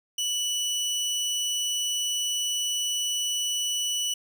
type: tone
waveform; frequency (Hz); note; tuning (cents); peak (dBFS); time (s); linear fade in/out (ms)
25% pulse; 2960; F#7; 0; -22; 0.18-4.14; 5
effects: none